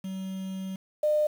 triangle / sine tone pair in turn, 190.1 / 603.5 Hz, F#3 / D5, +47 / +47 cents, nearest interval octave + minor sixth, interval 2000 cents, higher second, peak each -30 / -21 dBFS, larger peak second, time 0.04-0.76 / 1.03-1.27 s, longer first, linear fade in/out 5 ms, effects 8-bit

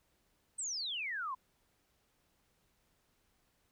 sine exponential sweep, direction down, 8500 to 987.8 Hz, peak -36 dBFS, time 0.58-1.35 s, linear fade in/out 10 ms, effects pink hiss -75 dBFS RMS until 3.71 s

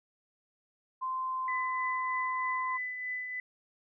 sine tone with pitch glide, 1038 to 1031.4 Hz, C6 to C6, -14 to -25 cents, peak -31 dBFS, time 1.01-2.78 s, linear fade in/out 20 ms, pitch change -11 cents, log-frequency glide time 1.23-2.27 s
sine tone with tremolo, 2000 Hz, B6, 21 cents sharp, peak -32 dBFS, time 1.48-3.4 s, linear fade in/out 2 ms, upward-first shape triangle, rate 3.2 Hz, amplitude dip 45%
effects none

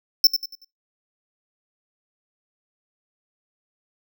square tone with echo, 5330 Hz, E8, 18 cents sharp, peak -10 dBFS, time 0.24-0.27 s, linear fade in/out 2 ms, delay 94 ms, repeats 4, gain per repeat -9 dB, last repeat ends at 0.646 s, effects noise-tail reverb RT60 0.2 s tail -22 dB re dry

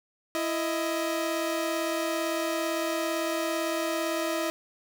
sawtooth tone pair together, 332.4 / 627 Hz, E4 / D#5, +15 / +13 cents, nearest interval major seventh, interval 1098 cents, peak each -26 dBFS, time 0.35-4.5 s, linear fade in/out 0 ms, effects none

